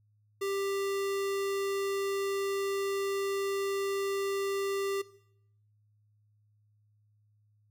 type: tone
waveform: square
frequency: 394.6 Hz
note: G4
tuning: 11 cents sharp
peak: -31 dBFS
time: 0.41-5.02 s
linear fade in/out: 10 ms
effects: noise-tail reverb RT60 0.7 s tail -18 dB re dry + added 105 Hz sine -65 dBFS peak until 7.7 s